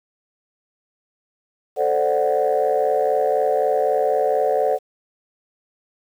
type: chord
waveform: sine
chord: D dominant seventh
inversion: second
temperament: equal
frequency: 440 / 523.3 / 587.3 / 740 Hz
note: A4 / C5 / D5 / F#5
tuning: 0 / 0 / 0 / 0 cents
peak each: -21 dBFS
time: 1.76-4.79 s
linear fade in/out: 50 ms
effects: tanh soft clip ceiling -9 dBFS + 8-bit